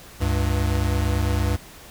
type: tone pair together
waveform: square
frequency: 69.5 / 98.38 Hz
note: C#2 / G2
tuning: +5 / +7 cents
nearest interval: tritone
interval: 602 cents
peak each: -23 dBFS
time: 0.2-1.57 s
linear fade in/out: 20 ms
effects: pink hiss -44 dBFS RMS until 1.9 s